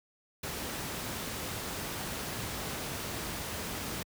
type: noise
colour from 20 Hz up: pink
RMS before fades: -37 dBFS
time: 0.43-4.03 s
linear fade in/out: 5 ms
effects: high-pass 60 Hz 12 dB/octave